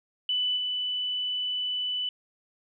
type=tone with level steps; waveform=sine; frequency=2987 Hz; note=F#7; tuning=16 cents sharp; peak=-24 / -27 dBFS; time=0.29-2.09 s; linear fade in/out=2 ms; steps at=0.56 s; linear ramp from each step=20 ms; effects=none